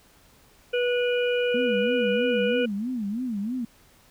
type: harmonic tone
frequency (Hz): 488.4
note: B4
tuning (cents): -19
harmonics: 1 / 3 / 5 / 6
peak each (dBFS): -22 / -32 / -33 / -34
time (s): 0.73-2.66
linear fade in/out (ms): 10
type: tone with vibrato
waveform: sine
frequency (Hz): 226.3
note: A3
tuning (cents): +49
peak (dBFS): -26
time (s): 1.54-3.65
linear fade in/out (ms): 5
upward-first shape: sine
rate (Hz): 3.1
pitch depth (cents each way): 230
effects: pink hiss -57 dBFS RMS until 4.1 s